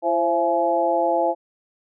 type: harmonic tone with a mistuned harmonic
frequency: 168.9 Hz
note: E3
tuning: 42 cents sharp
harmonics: 2 / 3 / 4 / 5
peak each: -26 / -23 / -21 / -23 dBFS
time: 0.02-1.35 s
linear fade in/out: 50 ms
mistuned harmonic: 3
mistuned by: +70 cents
effects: none